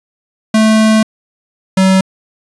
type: tone pair in turn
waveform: square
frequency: 218.5 / 189.72 Hz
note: A3 / F#3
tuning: -12 / +44 cents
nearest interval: major second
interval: 244 cents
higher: first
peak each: -7 dBFS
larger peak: neither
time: 0.54-1.03 / 1.77-2.01 s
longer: first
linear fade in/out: 5 ms
effects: resampled to 24000 Hz + 8-bit